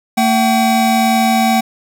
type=tone pair together; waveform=square; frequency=226.4 / 761.5 Hz; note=A3 / F#5; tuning=+50 / +50 cents; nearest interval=octave + major sixth; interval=2100 cents; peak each=-14 dBFS; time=0.17-1.61 s; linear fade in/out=10 ms; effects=none